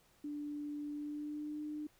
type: tone with pitch glide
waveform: sine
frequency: 293.7 to 300.9 Hz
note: D4 to D4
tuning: 0 to +42 cents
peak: -39 dBFS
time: 0.24-1.87 s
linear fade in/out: 5 ms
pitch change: +42 cents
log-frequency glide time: 0.91-1.6 s
effects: pink hiss -69 dBFS RMS until 1.99 s